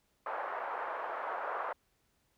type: band-pass noise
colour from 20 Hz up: white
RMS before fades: -38 dBFS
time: 0.26-1.73 s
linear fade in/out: 5 ms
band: 530 to 1300 Hz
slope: 24 dB/octave
effects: pink hiss -75 dBFS RMS until 2.37 s